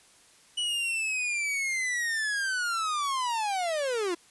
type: linear sweep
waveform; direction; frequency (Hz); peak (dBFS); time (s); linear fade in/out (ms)
45% pulse; down; 2960 to 329.6; -27; 0.57-4.15; 10
effects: white hiss -58 dBFS RMS until 4.3 s + resampled to 24000 Hz